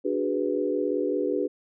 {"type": "chord", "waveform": "sine", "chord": "G# half-diminished seventh", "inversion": "second", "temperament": "equal", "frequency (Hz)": [293.7, 370, 415.3, 493.9], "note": ["D4", "F#4", "G#4", "B4"], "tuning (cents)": [0, 0, 0, 0], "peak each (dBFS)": -29, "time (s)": [0.04, 1.48], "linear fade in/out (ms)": 20, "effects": []}